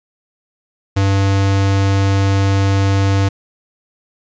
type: tone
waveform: square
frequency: 98 Hz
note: G2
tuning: in tune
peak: -12 dBFS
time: 0.96-3.29 s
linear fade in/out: 10 ms
effects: resampled to 16000 Hz + 8-bit